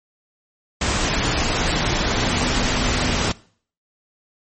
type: tone in noise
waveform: sine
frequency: 248.2 Hz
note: B3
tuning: 9 cents sharp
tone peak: -29 dBFS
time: 2.16-3.17 s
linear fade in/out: 5 ms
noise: pink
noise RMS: -20 dBFS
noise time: 0.81-3.32 s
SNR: -12 dB
effects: noise-tail reverb RT60 0.5 s tail -21 dB re dry + MP3 32 kbps